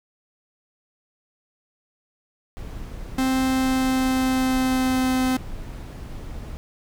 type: noise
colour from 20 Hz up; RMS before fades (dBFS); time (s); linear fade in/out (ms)
brown; -34; 2.57-6.57; 0
type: tone with pitch glide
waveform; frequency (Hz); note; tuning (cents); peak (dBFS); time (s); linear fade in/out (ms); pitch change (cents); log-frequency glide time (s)
45% pulse; 261.6 to 257.7; C4 to C4; 0 to -26; -19; 3.18-5.37; 5; -26; 3.46-5.21
effects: none